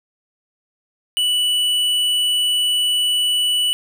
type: tone with tanh clipping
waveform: sine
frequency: 2960 Hz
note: F#7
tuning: in tune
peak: -17 dBFS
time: 1.17-3.73 s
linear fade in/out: 0 ms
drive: 11 dB
effects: none